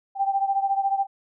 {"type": "beating tone pair", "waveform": "sine", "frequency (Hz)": [784, 798], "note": ["G5", "G5"], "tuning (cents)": [0, 31], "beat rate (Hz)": 14, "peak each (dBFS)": [-22, -26], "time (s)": [0.15, 1.07], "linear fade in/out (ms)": 50, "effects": []}